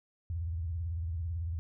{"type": "tone with vibrato", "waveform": "sine", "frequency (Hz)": 83.2, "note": "E2", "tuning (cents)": 17, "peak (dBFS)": -32, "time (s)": [0.3, 1.59], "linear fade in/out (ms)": 0, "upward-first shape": "sine", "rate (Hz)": 18, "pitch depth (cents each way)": 160, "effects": []}